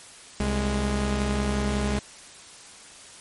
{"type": "tone pair together", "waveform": "sawtooth", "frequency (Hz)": [65.4, 207.2], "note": ["C2", "G#3"], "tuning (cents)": [0, -4], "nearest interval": "octave + minor sixth", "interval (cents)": 1996, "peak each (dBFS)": -22, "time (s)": [0.4, 1.99], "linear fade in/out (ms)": 0, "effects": ["white hiss -46 dBFS RMS until 3.2 s", "MP3 48 kbps"]}